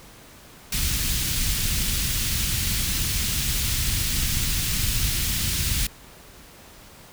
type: band-stop noise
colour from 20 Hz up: pink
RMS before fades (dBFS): -24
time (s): 0.72-5.87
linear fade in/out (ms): 5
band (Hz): 140 to 2800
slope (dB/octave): 12
effects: pink hiss -47 dBFS RMS until 7.12 s